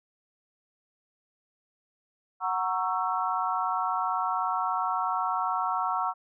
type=chord; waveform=sine; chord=F# dominant seventh; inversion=none; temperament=equal with one note detuned; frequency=740 / 932.3 / 1108.7 / 1331.5 Hz; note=F#5 / A#5 / C#6 / E6; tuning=0 / 0 / 0 / +17 cents; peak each=-31 dBFS; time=2.4-6.14 s; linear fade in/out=50 ms; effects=none